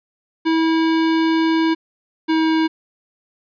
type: tone pair in turn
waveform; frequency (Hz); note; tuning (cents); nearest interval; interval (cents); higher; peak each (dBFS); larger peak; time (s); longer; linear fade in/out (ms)
square; 324.2 / 319.9; E4 / D#4; -29 / +48; unison; 23; first; -15; neither; 0.45-1.75 / 2.28-2.68; first; 20
effects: resampled to 11025 Hz + 9-bit